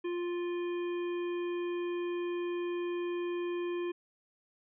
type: harmonic tone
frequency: 350 Hz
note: F4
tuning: 4 cents sharp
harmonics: 1 / 3 / 5 / 7 / 9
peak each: -32 / -46 / -51 / -50 / -55 dBFS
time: 0.04-3.92 s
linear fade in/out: 10 ms
effects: none